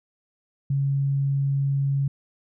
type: tone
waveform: sine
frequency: 138.59 Hz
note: C#3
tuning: in tune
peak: -20 dBFS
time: 0.7-2.08 s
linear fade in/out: 5 ms
effects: none